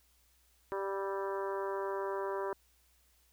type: harmonic tone with a mistuned harmonic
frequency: 196 Hz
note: G3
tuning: in tune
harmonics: 2 / 3 / 4 / 5 / 6 / 7 / 8 / 9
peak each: -36 / -41 / -49 / -40 / -46 / -50 / -49 / -55 dBFS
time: 0.72-2.53 s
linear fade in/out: 0 ms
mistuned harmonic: 7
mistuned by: -33 cents
effects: added 60 Hz sine -70 dBFS peak until 3.32 s + white hiss -70 dBFS RMS until 3.32 s